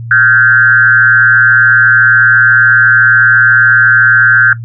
sine tone with frequency modulation, 1545 Hz, G6, 26 cents flat, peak -3 dBFS, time 0.11-4.53 s, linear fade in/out 2 ms, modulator 128 Hz, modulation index 0.99, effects noise-tail reverb RT60 0.1 s tail -17 dB re dry + added 116 Hz sine -20 dBFS peak until 4.64 s

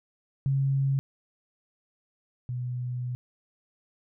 sine tone pair in turn, 136.5 / 124.05 Hz, C#3 / B2, -26 / +8 cents, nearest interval major second, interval 166 cents, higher first, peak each -22 / -29 dBFS, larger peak first, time 0.46-0.99 / 2.49-3.15 s, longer second, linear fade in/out 0 ms, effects none

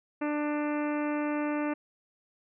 harmonic tone, 296.7 Hz, D4, 18 cents sharp, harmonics 1 / 2 / 3 / 4 / 5 / 6 / 7 / 8 / 9, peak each -29 / -35 / -39 / -41 / -43 / -45 / -46 / -47 / -48 dBFS, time 0.21-1.74 s, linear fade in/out 10 ms, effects none

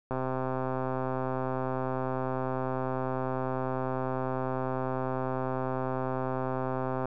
click train, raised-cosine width 1 ms, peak -18 dBFS, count 904, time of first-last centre 0.11-7.056 s, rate 130 Hz, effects none

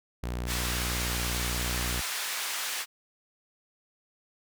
sawtooth tone, 60.4 Hz, B1, 38 cents flat, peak -27 dBFS, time 0.23-2.01 s, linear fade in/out 5 ms
pink band-pass noise, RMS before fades -33 dBFS, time 0.46-2.86 s, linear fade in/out 50 ms, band 1300 to 16000 Hz, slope 12 dB/octave
effects none

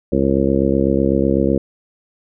harmonic tone, 68 Hz, C#2, 33 cents flat, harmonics 1 / 2 / 3 / 4 / 5 / 6 / 7 / 8, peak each -24 / -25 / -19 / -20 / -19 / -25 / -21 / -23 dBFS, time 0.12-1.58 s, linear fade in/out 5 ms, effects none

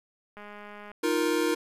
click train, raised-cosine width 0.5 ms, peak -30 dBFS, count 114, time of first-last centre 0.37-0.916 s, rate 207 Hz
square chord, Eb suspended second, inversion none, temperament equal with one note detuned, 311.1 / 349.2 / 468.6 Hz, Eb4 / F4 / Bb4, 0 / 0 / +9 cents, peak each -29 dBFS, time 1.03-1.55 s, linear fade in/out 10 ms
effects resampled to 32000 Hz + 10-bit

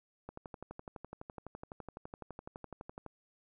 click train, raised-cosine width 1 ms, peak -30 dBFS, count 34, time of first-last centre 0.29-3.063 s, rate 11.9 Hz, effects none

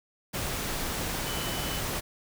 sine tone in noise, 3002 Hz, F#7, 24 cents sharp, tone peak -39 dBFS, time 1.25-1.81 s, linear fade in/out 20 ms, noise pink, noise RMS -32 dBFS, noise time 0.33-2.01 s, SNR -10 dB, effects none

